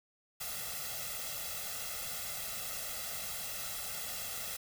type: noise with comb filter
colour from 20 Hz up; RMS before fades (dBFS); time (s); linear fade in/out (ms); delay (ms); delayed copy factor
white; -40; 0.4-4.57; 10; 1.5; +1
effects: none